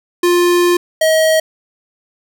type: tone pair in turn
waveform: square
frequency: 351.3 / 635.6 Hz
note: F4 / D#5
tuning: +10 / +37 cents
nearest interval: minor seventh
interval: 1027 cents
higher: second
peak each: -10 / -10 dBFS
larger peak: neither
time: 0.23-0.77 / 1.01-1.4 s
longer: first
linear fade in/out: 5 ms
effects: none